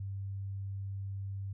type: tone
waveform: sine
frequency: 98 Hz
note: G2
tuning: in tune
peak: -36 dBFS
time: 0-1.53 s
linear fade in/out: 5 ms
effects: none